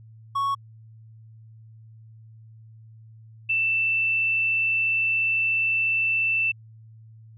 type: tone pair in turn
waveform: triangle / sine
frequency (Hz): 1108.7 / 2663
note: C#6 / E7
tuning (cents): 0 / +17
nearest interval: octave + minor third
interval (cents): 1517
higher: second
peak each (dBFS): -20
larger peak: neither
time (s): 0.35-0.55 / 3.49-6.52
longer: second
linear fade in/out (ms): 10
effects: added 111 Hz sine -45 dBFS peak until 7.37 s